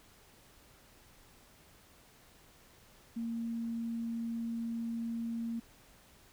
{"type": "tone", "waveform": "sine", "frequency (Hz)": 230.6, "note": "A#3", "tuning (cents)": -19, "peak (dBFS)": -34, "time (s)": [3.16, 5.6], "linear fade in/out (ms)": 10, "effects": ["pink hiss -61 dBFS RMS until 6.32 s"]}